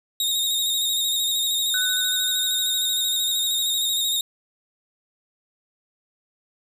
sawtooth tone with vibrato, 3729 Hz, A#7, in tune, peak -18 dBFS, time 0.2-4.21 s, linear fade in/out 2 ms, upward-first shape square, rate 13 Hz, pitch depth 32 cents each way
sine tone with exponential decay, 1497 Hz, F#6, 20 cents sharp, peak -24 dBFS, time 1.74-4.04 s, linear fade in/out 2 ms, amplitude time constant 500 ms
effects none

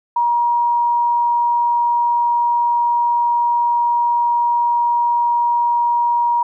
sine tone, 951 Hz, A#5, 34 cents sharp, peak -13 dBFS, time 0.16-6.43 s, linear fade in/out 5 ms, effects none

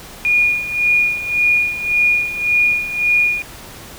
sine tone with tremolo, 2438 Hz, D#7, 36 cents flat, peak -10 dBFS, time 0.25-3.42 s, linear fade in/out 0 ms, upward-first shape sine, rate 1.8 Hz, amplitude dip 75%, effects pink hiss -36 dBFS RMS until 3.98 s

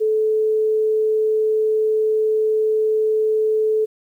sine tone, 434.1 Hz, A4, 23 cents flat, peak -15 dBFS, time 0-3.86 s, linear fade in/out 20 ms, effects 9-bit

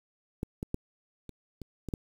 clicks, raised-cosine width 3 ms, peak -19 / -21 / -17 / -30 / -28 / -24 / -18 dBFS, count 7, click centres 0.431 / 0.629 / 0.744 / 1.293 / 1.617 / 1.887 / 1.938 s, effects 8-bit

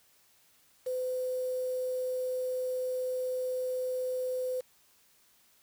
sine tone with quantisation, 508 Hz, B4, 49 cents sharp, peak -30 dBFS, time 0.86-4.61 s, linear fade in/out 10 ms, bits 8, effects white hiss -65 dBFS RMS until 5.62 s

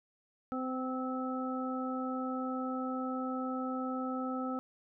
harmonic tone with a mistuned harmonic, 257.7 Hz, C4, 26 cents flat, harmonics 1 / 2 / 3 / 5, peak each -35 / -41 / -43 / -40 dBFS, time 0.52-4.59 s, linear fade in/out 0 ms, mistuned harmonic 5, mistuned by +20 cents, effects none

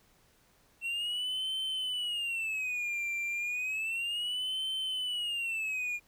triangle tone with vibrato, 2700 Hz, E7, 41 cents sharp, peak -30 dBFS, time 0.81-6 s, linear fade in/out 50 ms, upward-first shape sine, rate 0.32 Hz, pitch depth 230 cents each way, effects pink hiss -66 dBFS RMS until 6.07 s

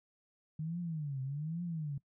sine tone with vibrato, 151.9 Hz, D#3, 41 cents flat, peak -35 dBFS, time 0.59-1.98 s, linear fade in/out 5 ms, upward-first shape triangle, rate 1.2 Hz, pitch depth 270 cents each way, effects noise-tail reverb RT60 0.1 s tail -21 dB re dry

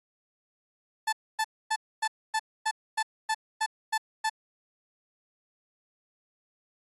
30% pulse tone bursts, 876 Hz, A5, 8 cents flat, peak -22 dBFS, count 11, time 1.07-4.297 s, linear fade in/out 10 ms, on 57 ms, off 260 ms, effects AAC 32 kbps

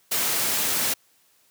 white noise, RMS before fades -24 dBFS, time 0.11-0.94 s, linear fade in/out 10 ms, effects white hiss -62 dBFS RMS until 1.5 s + high-pass 100 Hz 12 dB/octave

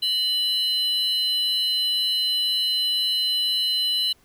triangle tone pair together, 2964 / 4051 Hz, F#7 / B7, +2 / +43 cents, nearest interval perfect fourth, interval 541 cents, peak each -21 dBFS, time 0.02-4.13 s, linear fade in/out 10 ms, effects tanh soft clip ceiling -14 dBFS + pink hiss -60 dBFS RMS until 4.24 s

